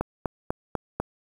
click train, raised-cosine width 1 ms, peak -11 dBFS, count 5, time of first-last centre 0.01-1 s, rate 4.04 Hz, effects 7-bit

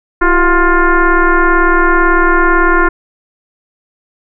sine tone with frequency modulation, 695 Hz, F5, 9 cents flat, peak -6 dBFS, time 0.21-2.89 s, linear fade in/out 10 ms, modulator 357 Hz, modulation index 2.7, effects none

